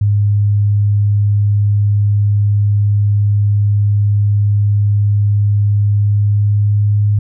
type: tone with pitch glide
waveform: sine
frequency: 102.8 to 103.63 Hz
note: G#2 to G#2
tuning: -17 to -3 cents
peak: -9 dBFS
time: 0.01-7.19 s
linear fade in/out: 5 ms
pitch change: +14 cents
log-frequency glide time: 5.92-6.98 s
effects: none